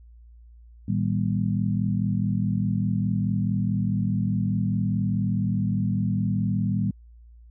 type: tone cluster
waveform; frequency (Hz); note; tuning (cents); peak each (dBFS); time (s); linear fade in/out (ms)
sine; 111.6 / 156.3 / 195.7 / 240.5; A2 / D#3 / G3 / B3; +25 / +8 / -3 / -46; -26 / -29 / -25 / -31; 0.88-6.91; 5
effects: added 58 Hz sine -46 dBFS peak until 7.5 s